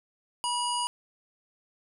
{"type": "harmonic tone", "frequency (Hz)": 968, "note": "B5", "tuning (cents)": -35, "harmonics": [1, 3, 5, 7, 9, 10], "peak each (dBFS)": [-29, -33, -37, -44, -38, -38], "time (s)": [0.44, 0.87], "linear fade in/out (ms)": 0, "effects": ["11-bit"]}